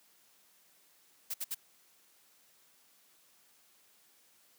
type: noise bursts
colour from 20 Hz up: blue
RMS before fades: -36 dBFS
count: 3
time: 1.3-1.548 s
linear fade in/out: 10 ms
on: 42 ms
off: 61 ms
effects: white hiss -66 dBFS RMS until 4.58 s + high-pass 150 Hz 12 dB/octave